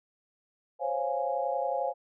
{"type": "chord", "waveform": "sine", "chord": "Db major seventh", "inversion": "third", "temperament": "equal", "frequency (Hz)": [523.3, 554.4, 698.5, 830.6], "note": ["C5", "Db5", "F5", "Ab5"], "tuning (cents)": [0, 0, 0, 0], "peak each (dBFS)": -33, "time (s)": [0.79, 1.94], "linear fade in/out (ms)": 50, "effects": []}